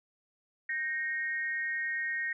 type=tone with amplitude modulation; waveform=sine; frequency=1864.7 Hz; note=A#6; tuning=in tune; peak=-27 dBFS; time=0.69-2.33 s; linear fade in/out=5 ms; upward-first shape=sine; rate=292 Hz; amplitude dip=75%; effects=none